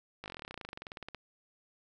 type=slowing click train; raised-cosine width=0.3 ms; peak=-26 dBFS; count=26; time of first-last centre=0.24-1.147 s; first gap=19 ms; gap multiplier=1.05; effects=none